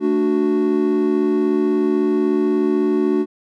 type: chord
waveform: triangle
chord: D major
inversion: second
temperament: equal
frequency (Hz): 220 / 293.7 / 370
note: A3 / D4 / F#4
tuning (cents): 0 / 0 / 0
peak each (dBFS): -20 / -17 / -16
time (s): 0-3.26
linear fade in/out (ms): 50
effects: none